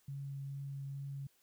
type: tone with vibrato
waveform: sine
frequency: 138.59 Hz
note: C#3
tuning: in tune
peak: -40 dBFS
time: 0.08-1.27 s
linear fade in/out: 5 ms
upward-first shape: triangle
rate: 2.3 Hz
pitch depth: 11 cents each way
effects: white hiss -72 dBFS RMS until 1.42 s